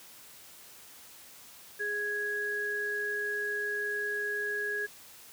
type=tone pair together; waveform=sine; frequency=415 / 1661.2 Hz; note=G#4 / G#6; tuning=-1 / 0 cents; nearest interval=2 octaves; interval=2401 cents; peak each=-37 / -31 dBFS; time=1.79-4.87 s; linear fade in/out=20 ms; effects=white hiss -52 dBFS RMS until 5.32 s + high-pass 60 Hz 12 dB/octave